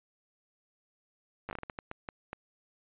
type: slowing click train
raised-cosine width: 0.5 ms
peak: -23 dBFS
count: 12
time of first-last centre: 1.49-2.331 s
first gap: 9 ms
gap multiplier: 1.39
effects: resampled to 8000 Hz